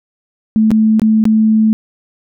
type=tone with dropouts; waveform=sine; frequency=218.5 Hz; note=A3; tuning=12 cents flat; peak=-7 dBFS; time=0.56-1.73 s; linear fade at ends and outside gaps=0 ms; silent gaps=0.706-0.715 / 0.996-1.018 / 1.24-1.254 s; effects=none